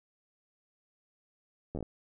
slowing click train, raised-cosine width 2 ms, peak -24 dBFS, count 6, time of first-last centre 1.75-1.827 s, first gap 11 ms, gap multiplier 1.17, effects none

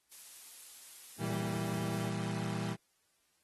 blue noise, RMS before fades -50 dBFS, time 0.11-2.09 s, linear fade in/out 10 ms
35% pulse chord, E diminished, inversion second, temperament equal, 116.54 / 164.81 / 196 Hz, Bb2 / E3 / G3, 0 / 0 / 0 cents, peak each -37 dBFS, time 1.18-2.77 s, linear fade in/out 50 ms
effects white hiss -75 dBFS RMS until 3.43 s + AAC 32 kbps

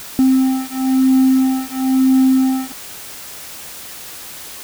triangle beating tone pair, 261.6 / 262.6 Hz, C4 / C4, 0 / +6 cents, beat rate 1 Hz, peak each -12 dBFS, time 0.19-2.72 s, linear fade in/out 0 ms, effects tanh soft clip ceiling -2 dBFS + white hiss -33 dBFS RMS until 4.63 s

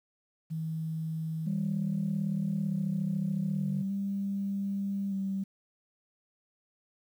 sine tone with pitch glide, 160.1 to 147.66 Hz, D#3 to D3, +50 to +10 cents, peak -31 dBFS, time 0.5-3.83 s, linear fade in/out 20 ms, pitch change -140 cents, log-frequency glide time 3.43-3.7 s
sine tone with vibrato, 196 Hz, G3, in tune, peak -29 dBFS, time 1.46-5.44 s, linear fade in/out 10 ms, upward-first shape square, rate 0.41 Hz, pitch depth 18 cents each way
effects tanh soft clip ceiling -22 dBFS + 10-bit

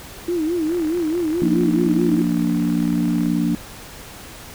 sine tone with vibrato, 330 Hz, E4, 2 cents sharp, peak -18 dBFS, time 0.28-2.22 s, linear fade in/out 5 ms, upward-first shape sine, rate 4.7 Hz, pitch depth 130 cents each way
click train, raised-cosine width 0.5 ms, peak -23 dBFS, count 103, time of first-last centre 0.67-3.259 s, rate 39.4 Hz
sine chord, Bb major, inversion second, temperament equal, 174.61 / 233.1 / 293.7 Hz, F3 / Bb3 / D4, 0 / 0 / 0 cents, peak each -21 dBFS, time 1.42-3.55 s, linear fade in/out 0 ms
effects pink hiss -38 dBFS RMS until 4.54 s

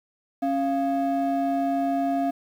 triangle ring-modulated tone, 483.7 Hz, B4, 36 cents flat, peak -16 dBFS, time 0.42-2.31 s, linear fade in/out 10 ms, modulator 209 Hz, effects tanh soft clip ceiling -13 dBFS + 9-bit

